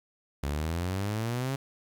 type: exponential sweep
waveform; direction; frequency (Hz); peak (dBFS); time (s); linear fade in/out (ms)
sawtooth; up; 69 to 138.59; -25; 0.43-1.56; 5
effects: 10-bit